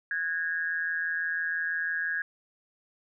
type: tone with amplitude modulation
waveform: sine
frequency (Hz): 1645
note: G#6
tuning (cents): -17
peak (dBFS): -24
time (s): 0.11-2.22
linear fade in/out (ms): 2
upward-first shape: sine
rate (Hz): 166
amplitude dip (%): 75
effects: none